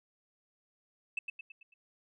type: tone with echo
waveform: sine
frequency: 2634 Hz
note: E7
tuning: 2 cents flat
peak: -29 dBFS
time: 1.17-1.19 s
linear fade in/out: 5 ms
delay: 110 ms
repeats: 5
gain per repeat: -6 dB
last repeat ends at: 1.74 s
effects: tanh soft clip ceiling -28 dBFS